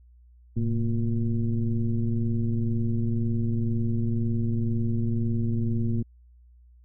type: tone with frequency modulation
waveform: sine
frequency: 110 Hz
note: A2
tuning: in tune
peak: -22 dBFS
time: 0.56-6.03 s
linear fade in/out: 10 ms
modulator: 121 Hz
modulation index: 1.2
effects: added 60 Hz sine -51 dBFS peak until 6.84 s